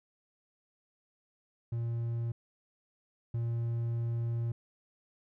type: tone pair in turn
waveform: triangle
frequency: 116.8 / 116.8 Hz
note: A#2 / A#2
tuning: +4 / +4 cents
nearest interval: unison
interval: 0 cents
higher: neither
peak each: -29 / -28 dBFS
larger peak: second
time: 1.72-2.32 / 3.34-4.52 s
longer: second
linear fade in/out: 5 ms
effects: none